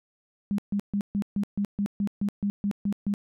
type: tone bursts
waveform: sine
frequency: 202.2 Hz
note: G#3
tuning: 46 cents flat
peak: -23 dBFS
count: 13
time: 0.51-3.139 s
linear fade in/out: 0 ms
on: 73 ms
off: 140 ms
effects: none